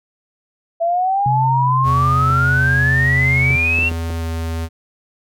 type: exponential sweep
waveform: sine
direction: up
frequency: 663 to 2761 Hz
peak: -14 dBFS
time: 0.8-3.9 s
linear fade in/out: 20 ms
type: tone with pitch glide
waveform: sine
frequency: 131 to 132.6 Hz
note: C3 to C3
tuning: +2 to +23 cents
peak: -16 dBFS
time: 1.26-3.56 s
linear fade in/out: 2 ms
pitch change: +21 cents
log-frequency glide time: 1.75-3.07 s
type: tone with vibrato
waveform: square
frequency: 82.41 Hz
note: E2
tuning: in tune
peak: -21 dBFS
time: 1.83-4.69 s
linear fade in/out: 50 ms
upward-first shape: square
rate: 0.63 Hz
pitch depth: 8 cents each way
type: clicks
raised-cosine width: 2 ms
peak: -16 dBFS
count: 6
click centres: 2.301 / 3.507 / 3.787 / 3.83 / 3.916 / 4.103 s
effects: none